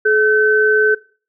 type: tone pair together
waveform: sine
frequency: 428 / 1528.6 Hz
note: A4 / G6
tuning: -48 / -44 cents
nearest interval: octave + minor seventh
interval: 2204 cents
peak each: -13 dBFS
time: 0.05-0.95 s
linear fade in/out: 10 ms
effects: noise-tail reverb RT60 0.4 s tail -21 dB re dry